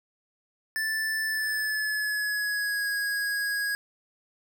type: tone with pitch glide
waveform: square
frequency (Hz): 1760 to 1651.7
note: A6 to G#6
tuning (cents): 0 to -10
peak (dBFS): -27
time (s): 0.76-3.75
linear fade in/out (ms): 0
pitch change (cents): -110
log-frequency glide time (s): 1.26-2.88
effects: 11-bit